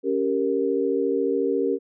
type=chord; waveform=sine; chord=G diminished; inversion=second; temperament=equal; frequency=277.2 / 392 / 466.2 Hz; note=Db4 / G4 / Bb4; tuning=0 / 0 / 0 cents; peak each=-26 / -24 / -24 dBFS; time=0.03-1.79 s; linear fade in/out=50 ms; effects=none